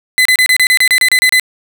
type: tone bursts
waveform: 35% pulse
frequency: 2021 Hz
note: B6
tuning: 39 cents sharp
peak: -5 dBFS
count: 12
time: 0.18-1.397 s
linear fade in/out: 0 ms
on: 73 ms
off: 31 ms
effects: none